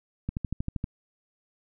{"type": "click train", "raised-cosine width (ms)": 5, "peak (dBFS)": -17, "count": 8, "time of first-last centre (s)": [0.29, 0.841], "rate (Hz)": 12.7, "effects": []}